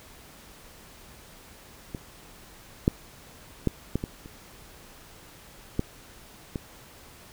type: clicks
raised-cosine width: 3 ms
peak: -20 / -6 / -9 / -12 / -17 / -29 / -11 / -17 dBFS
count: 8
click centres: 1.948 / 2.879 / 3.673 / 3.956 / 4.039 / 4.259 / 5.794 / 6.558 s
effects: pink hiss -50 dBFS RMS until 7.32 s